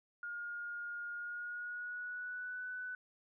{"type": "tone with pitch glide", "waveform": "sine", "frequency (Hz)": [1423, 1495.5], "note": ["F6", "F#6"], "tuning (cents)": [32, 18], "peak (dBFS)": -40, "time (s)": [0.23, 2.95], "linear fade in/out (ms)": 2, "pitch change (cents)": 86, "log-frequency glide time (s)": [1.13, 2.65], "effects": []}